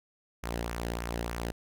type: tone with flanger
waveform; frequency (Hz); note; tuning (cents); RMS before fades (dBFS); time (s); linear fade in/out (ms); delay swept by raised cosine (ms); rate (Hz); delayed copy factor
sawtooth; 58.3; A#1; +1; -35; 0.43-1.52; 10; 0.23 to 0.9; 3.3; -0.55
effects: none